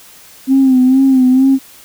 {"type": "tone with vibrato", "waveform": "sine", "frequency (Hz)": 261.6, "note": "C4", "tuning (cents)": 0, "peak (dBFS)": -5, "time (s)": [0.47, 1.59], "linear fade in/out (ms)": 50, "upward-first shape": "sine", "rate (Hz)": 2.2, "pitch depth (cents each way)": 55, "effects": ["tanh soft clip ceiling -1 dBFS", "white hiss -40 dBFS RMS until 1.84 s"]}